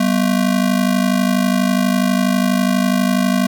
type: ring-modulated tone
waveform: square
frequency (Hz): 218.7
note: A3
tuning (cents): -10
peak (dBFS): -11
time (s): 0-3.47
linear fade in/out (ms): 2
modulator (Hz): 26.1
effects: none